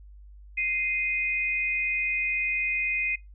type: tone pair together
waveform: sine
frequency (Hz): 2093 / 2489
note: C7 / D#7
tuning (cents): 0 / 0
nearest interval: minor third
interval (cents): 300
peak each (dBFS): -29 / -26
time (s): 0.57-3.16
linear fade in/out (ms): 10
effects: noise-tail reverb RT60 0.2 s tail -23 dB re dry + added 50 Hz sine -45 dBFS peak until 3.34 s